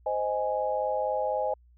sine chord, Ab major, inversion first, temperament just, 519.1 / 623 / 830.6 Hz, C5 / Eb5 / Ab5, -14 / +2 / 0 cents, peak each -30 dBFS, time 0.06-1.54 s, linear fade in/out 5 ms, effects added 60 Hz sine -55 dBFS peak until 1.77 s

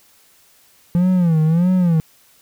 triangle tone with vibrato, 170 Hz, F3, 46 cents flat, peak -10 dBFS, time 0.95-2 s, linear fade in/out 0 ms, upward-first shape sine, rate 1.6 Hz, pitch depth 150 cents each way, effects white hiss -53 dBFS RMS until 2.41 s

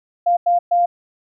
sine tone bursts at uneven times, 698.5 Hz, F5, in tune, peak -12 dBFS, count 3, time 0.26-0.37 / 0.46-0.59 / 0.71-0.86 s, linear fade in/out 10 ms, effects none

